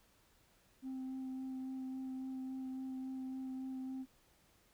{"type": "tone with vibrato", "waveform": "sine", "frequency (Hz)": 261.6, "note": "C4", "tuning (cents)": 0, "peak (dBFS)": -38, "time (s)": [0.82, 4.06], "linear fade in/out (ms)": 50, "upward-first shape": "sine", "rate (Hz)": 3.6, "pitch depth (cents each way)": 10, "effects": ["tanh soft clip ceiling -39 dBFS", "pink hiss -70 dBFS RMS until 4.73 s"]}